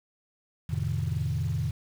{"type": "chord", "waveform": "sine", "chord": "F dominant seventh", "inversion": "none", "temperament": "equal with one note detuned", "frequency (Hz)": [87.31, 110, 130.81, 154.13], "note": ["F2", "A2", "C3", "Eb3"], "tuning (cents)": [0, 0, 0, -16], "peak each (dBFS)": -31, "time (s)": [0.69, 1.71], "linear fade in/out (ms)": 10, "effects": ["tanh soft clip ceiling -19 dBFS", "8-bit"]}